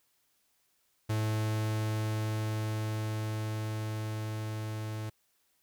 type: tone with level ramp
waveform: 45% pulse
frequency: 108.5 Hz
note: A2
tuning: 24 cents flat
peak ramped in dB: -28 to -35 dBFS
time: 1.09-5.1 s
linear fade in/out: 10 ms
effects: white hiss -73 dBFS RMS until 5.62 s